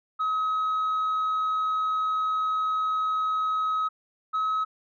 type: tone pair in turn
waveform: sine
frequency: 1274 / 1280.9 Hz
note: D#6 / D#6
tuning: +41 / +50 cents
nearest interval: unison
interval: 9 cents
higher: second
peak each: -21 dBFS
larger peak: neither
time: 0.19-3.89 / 4.33-4.65 s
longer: first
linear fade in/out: 20 ms
effects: tanh soft clip ceiling -22 dBFS